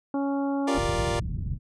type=harmonic tone; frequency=278.3 Hz; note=C#4; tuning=7 cents sharp; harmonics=1 / 2 / 3 / 4 / 5; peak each=-25 / -33 / -34 / -41 / -44 dBFS; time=0.14-0.78 s; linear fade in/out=2 ms
type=chord; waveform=25% pulse; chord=G minor seventh; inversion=third; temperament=equal; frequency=349.2 / 392 / 466.2 / 587.3 Hz; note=F4 / G4 / Bb4 / D5; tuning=0 / 0 / 0 / 0 cents; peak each=-27 / -32 / -27 / -27 dBFS; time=0.67-1.2 s; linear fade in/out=10 ms
type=low-pass noise; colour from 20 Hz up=white; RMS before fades=-30 dBFS; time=0.74-1.59 s; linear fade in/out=50 ms; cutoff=150 Hz; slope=24 dB/octave
effects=resampled to 22050 Hz